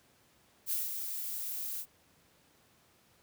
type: noise with ADSR envelope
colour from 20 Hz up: violet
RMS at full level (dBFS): -32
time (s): 0.66-1.86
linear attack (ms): 51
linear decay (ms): 190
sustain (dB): -6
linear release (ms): 64
effects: pink hiss -66 dBFS RMS until 3.22 s + high-pass 80 Hz 12 dB/octave